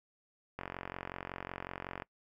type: click train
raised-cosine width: 0.5 ms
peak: -24 dBFS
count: 66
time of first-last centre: 0.59-2.022 s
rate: 45.4 Hz
effects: noise-tail reverb RT60 0.1 s tail -22 dB re dry